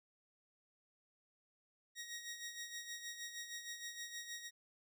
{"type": "tone with tremolo", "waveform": "15% pulse", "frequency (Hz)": 1885, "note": "A#6", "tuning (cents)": 19, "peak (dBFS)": -37, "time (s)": [1.95, 4.51], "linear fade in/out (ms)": 50, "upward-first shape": "sine", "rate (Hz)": 6.4, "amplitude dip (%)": 60, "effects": []}